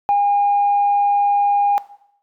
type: tone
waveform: sine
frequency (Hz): 812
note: G#5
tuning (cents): -39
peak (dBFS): -11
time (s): 0.09-1.78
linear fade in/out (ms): 0
effects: noise-tail reverb RT60 0.7 s tail -17 dB re dry + tanh soft clip ceiling -9 dBFS